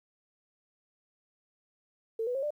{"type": "tone with pitch steps", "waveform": "sine", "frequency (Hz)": [449.7, 493.2, 541, 593.4], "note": ["A4", "B4", "C#5", "D5"], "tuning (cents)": [38, -2, -42, 18], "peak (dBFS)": -29, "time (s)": [2.19, 2.506], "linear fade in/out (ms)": 5, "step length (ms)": 79, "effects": ["11-bit"]}